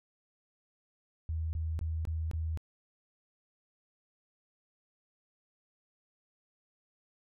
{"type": "tone bursts", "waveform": "sine", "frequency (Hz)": 80.2, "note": "E2", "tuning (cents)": -47, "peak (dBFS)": -31, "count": 5, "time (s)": [1.29, 2.574], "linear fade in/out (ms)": 0, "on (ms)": 240, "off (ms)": 21, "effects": []}